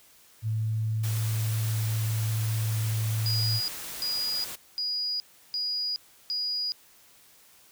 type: tone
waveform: sine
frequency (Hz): 110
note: A2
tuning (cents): 0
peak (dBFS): -25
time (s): 0.42-3.61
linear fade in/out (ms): 50
type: noise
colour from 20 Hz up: white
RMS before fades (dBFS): -38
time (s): 1.03-4.56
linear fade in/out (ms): 10
type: tone bursts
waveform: sine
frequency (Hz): 4900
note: D#8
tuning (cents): -27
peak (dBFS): -27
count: 5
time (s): 3.26-6.72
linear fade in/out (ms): 0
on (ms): 420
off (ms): 340
effects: white hiss -57 dBFS RMS until 7.71 s